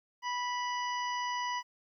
harmonic tone, 983 Hz, B5, 8 cents flat, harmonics 1 / 2 / 3 / 5 / 6, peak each -33 / -39 / -43 / -47 / -49 dBFS, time 0.22-1.63 s, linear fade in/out 50 ms, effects 12-bit

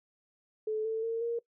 sine tone with pitch steps, 433.2 / 444.4 / 455.8 / 467.5 Hz, A4 / A4 / A#4 / A#4, -27 / +17 / -39 / +5 cents, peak -29 dBFS, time 0.67-1.39 s, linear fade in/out 5 ms, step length 180 ms, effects noise-tail reverb RT60 0.1 s tail -21 dB re dry

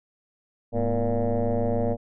sine tone with frequency modulation, 241.4 Hz, B3, 39 cents flat, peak -20 dBFS, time 0.72-1.97 s, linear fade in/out 50 ms, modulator 114 Hz, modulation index 3.7, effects tanh soft clip ceiling -17 dBFS

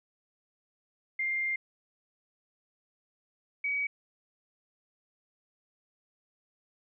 sine tone pair in turn, 2107 / 2267 Hz, C7 / C#7, +12 / +38 cents, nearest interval minor second, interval 126 cents, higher second, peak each -28 dBFS, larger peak neither, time 1.19-1.56 / 3.64-3.87 s, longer first, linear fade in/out 5 ms, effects none

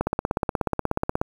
click train, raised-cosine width 1 ms, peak -8 dBFS, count 21, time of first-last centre 0.01-1.215 s, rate 16.6 Hz, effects 7-bit

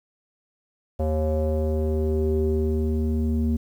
square tone with low-pass filter sweep, 77.78 Hz, D#2, in tune, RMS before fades -23 dBFS, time 0.99-3.57 s, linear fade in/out 10 ms, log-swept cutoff 610 to 270 Hz, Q 5.1, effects 9-bit

